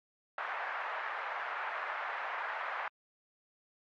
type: band-pass noise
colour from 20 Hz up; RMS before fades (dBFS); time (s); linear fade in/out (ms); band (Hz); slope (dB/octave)
white; -38; 0.38-2.88; 2; 670 to 1800; 24
effects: MP3 48 kbps